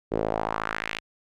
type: tone with band-pass filter sweep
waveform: sawtooth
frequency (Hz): 54.2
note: A1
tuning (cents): -25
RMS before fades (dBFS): -29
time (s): 0.11-1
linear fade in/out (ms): 20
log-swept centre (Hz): 410 to 2800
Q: 2.2
effects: none